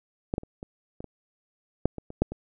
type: clicks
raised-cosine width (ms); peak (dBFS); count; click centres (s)
2; -13 / -13 / -30 / -24 / -24 / -26 / -7 / -22 / -26 / -7 / -22; 11; 0.339 / 0.381 / 0.434 / 0.629 / 1.005 / 1.043 / 1.856 / 1.983 / 2.104 / 2.22 / 2.32
effects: none